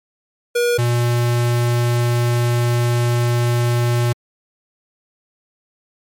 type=tone pair in turn; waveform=square; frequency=480 / 120 Hz; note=B4 / B2; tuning=-49 / -49 cents; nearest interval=2 octaves; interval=2400 cents; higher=first; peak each=-15 dBFS; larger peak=neither; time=0.55-0.78 / 0.78-4.13 s; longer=second; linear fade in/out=10 ms; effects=MP3 64 kbps